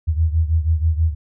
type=beating tone pair; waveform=sine; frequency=78.9 / 85.1 Hz; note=D#2 / F2; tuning=+25 / -44 cents; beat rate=6.2 Hz; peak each=-16 / -20 dBFS; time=0.07-1.15 s; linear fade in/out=20 ms; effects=none

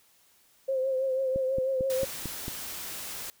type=tone with vibrato; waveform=sine; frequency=527 Hz; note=C5; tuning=12 cents sharp; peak=-25 dBFS; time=0.68-2.05 s; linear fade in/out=10 ms; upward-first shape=triangle; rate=6.1 Hz; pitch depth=47 cents each way
type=click train; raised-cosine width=3 ms; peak=-22 dBFS; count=6; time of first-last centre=1.36-2.481 s; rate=4.46 Hz
type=noise; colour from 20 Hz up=white; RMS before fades=-38 dBFS; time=1.9-3.3 s; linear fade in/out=0 ms
effects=white hiss -63 dBFS RMS until 3.4 s

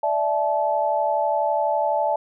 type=chord; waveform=sine; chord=D suspended second; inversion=none; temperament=equal with one note detuned; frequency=587.3 / 659.3 / 865.4 Hz; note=D5 / E5 / A5; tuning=0 / 0 / -29 cents; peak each=-24 / -24 / -22 dBFS; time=0.03-2.16 s; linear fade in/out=5 ms; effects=none

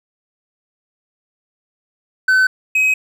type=tone pair in turn; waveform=triangle; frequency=1520 / 2536 Hz; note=F#6 / D#7; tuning=+46 / +32 cents; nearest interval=major sixth; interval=886 cents; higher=second; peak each=-8 / -10 dBFS; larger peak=first; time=2.28-2.47 / 2.75-2.94 s; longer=neither; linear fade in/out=5 ms; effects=none

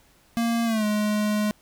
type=tone with pitch glide; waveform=square; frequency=232.2 to 210.5 Hz; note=A#3 to G#3; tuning=-7 to +24 cents; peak=-22 dBFS; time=0.37-1.51 s; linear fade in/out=0 ms; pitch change=-169 cents; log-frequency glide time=0.65-0.85 s; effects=pink hiss -59 dBFS RMS until 1.61 s

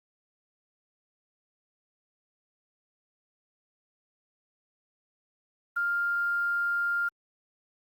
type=tone with quantisation; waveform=sine; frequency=1400 Hz; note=F6; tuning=4 cents sharp; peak=-25 dBFS; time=5.76-7.09 s; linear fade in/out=10 ms; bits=9; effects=Opus 24 kbps

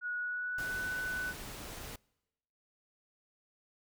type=tone with pitch glide; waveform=sine; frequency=1458 to 1493.8 Hz; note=F#6 to F#6; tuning=-26 to +16 cents; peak=-34 dBFS; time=0.01-1.34 s; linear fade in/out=50 ms; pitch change=+42 cents; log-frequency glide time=0.16-0.79 s
type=noise; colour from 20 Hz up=pink; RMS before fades=-45 dBFS; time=0.58-1.96 s; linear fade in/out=5 ms
effects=noise-tail reverb RT60 1.0 s tail -26 dB re dry

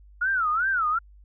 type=tone with vibrato; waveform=sine; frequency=1390 Hz; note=F6; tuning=9 cents flat; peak=-21 dBFS; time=0.21-0.99 s; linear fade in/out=10 ms; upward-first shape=sine; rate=2.6 Hz; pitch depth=230 cents each way; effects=added 50 Hz sine -48 dBFS peak until 1.24 s

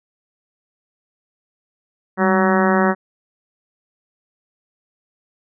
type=harmonic tone with a mistuned harmonic; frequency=188 Hz; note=F#3; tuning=28 cents sharp; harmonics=1 / 2 / 3 / 4 / 5 / 6 / 7 / 8 / 9 / 10; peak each=-17 / -20 / -22 / -23 / -24 / -25 / -25 / -26 / -27 / -27 dBFS; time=2.17-2.95 s; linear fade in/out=50 ms; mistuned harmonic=1; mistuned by=+73 cents; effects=none

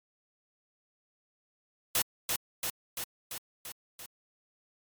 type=noise with echo; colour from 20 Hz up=white; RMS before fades=-27 dBFS; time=1.95-2.02 s; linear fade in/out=2 ms; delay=340 ms; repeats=6; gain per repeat=-3 dB; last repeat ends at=4.06 s; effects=MP3 96 kbps

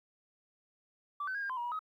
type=tone with pitch steps; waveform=sine; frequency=1162 / 1525 / 1633 / 1607 / 1027 / 954 / 965 / 1267 Hz; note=D6 / G6 / G#6 / G6 / C6 / A#5 / B5 / D#6; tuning=-19 / -48 / -30 / +43 / -33 / +40 / -40 / +31 cents; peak=-33 dBFS; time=1.2-1.792 s; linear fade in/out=5 ms; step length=74 ms; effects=tanh soft clip ceiling -30 dBFS + 12-bit

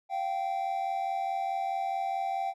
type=tone pair together; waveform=triangle; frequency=691.3 / 776 Hz; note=F5 / G5; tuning=-18 / -18 cents; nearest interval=major second; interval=200 cents; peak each=-33 / -28 dBFS; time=0.09-2.54 s; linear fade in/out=50 ms; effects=none

